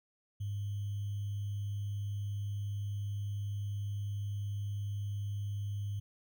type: tone with sample-and-hold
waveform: sine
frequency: 101.4 Hz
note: G#2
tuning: 41 cents flat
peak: -34 dBFS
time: 0.4-6 s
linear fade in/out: 10 ms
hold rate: 3150 Hz
effects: none